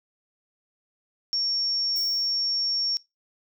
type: tone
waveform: sine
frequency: 5500 Hz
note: F8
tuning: 27 cents flat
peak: -23 dBFS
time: 1.33-2.97 s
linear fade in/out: 0 ms
type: noise with exponential decay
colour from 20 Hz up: violet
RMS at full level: -36 dBFS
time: 1.96-2.52 s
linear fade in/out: 1 ms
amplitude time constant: 120 ms
effects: noise-tail reverb RT60 0.2 s tail -22 dB re dry